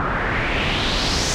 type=noise with low-pass filter sweep; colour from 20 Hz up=pink; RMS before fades=-21 dBFS; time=0-1.34 s; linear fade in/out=0 ms; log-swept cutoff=1300 to 6500 Hz; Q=2.4; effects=none